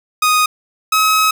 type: tone pair in turn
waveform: sawtooth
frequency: 1244.5 / 1278 Hz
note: D#6 / D#6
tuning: 0 / +46 cents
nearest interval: unison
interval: 46 cents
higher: second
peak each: -7 dBFS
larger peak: neither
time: 0.22-0.46 / 0.92-1.31 s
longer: second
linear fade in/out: 5 ms
effects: none